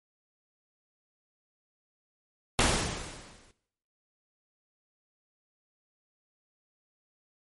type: noise with exponential decay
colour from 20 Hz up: pink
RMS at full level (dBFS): -21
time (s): 2.59-3.51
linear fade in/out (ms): 0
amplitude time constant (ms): 200
effects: noise-tail reverb RT60 0.7 s tail -17 dB re dry + MP3 48 kbps